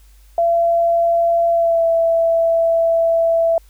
sine tone with pitch glide, 678 to 663.7 Hz, E5 to E5, +49 to +12 cents, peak -12 dBFS, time 0.38-3.58 s, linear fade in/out 2 ms, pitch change -37 cents, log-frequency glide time 1.5-1.85 s, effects added 50 Hz sine -44 dBFS peak until 3.69 s + white hiss -56 dBFS RMS until 3.69 s

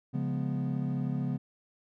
triangle chord, C# dominant seventh, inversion none, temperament equal, 138.59 / 174.61 / 207.7 / 246.9 Hz, C#3 / E#3 / G#3 / B3, 0 / 0 / 0 / 0 cents, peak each -30 / -34 / -36 / -33 dBFS, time 0.13-1.38 s, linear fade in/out 20 ms, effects none

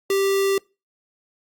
square tone with notch filter, 392 Hz, G4, in tune, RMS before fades -20 dBFS, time 0.1-0.58 s, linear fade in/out 2 ms, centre 940 Hz, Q 1.7, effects noise-tail reverb RT60 0.3 s tail -26 dB re dry + Opus 48 kbps

